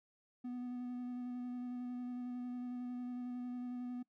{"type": "tone with vibrato", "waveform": "triangle", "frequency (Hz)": 246.9, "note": "B3", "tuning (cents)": 0, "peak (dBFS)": -38, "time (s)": [0.44, 4.03], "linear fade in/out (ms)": 10, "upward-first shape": "square", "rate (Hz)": 11, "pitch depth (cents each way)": 11, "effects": ["noise-tail reverb RT60 0.1 s tail -23 dB re dry"]}